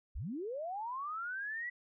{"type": "linear sweep", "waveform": "sine", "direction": "up", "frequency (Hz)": [34, 1975.5], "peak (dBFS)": -37, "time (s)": [0.15, 1.7], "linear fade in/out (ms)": 10, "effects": []}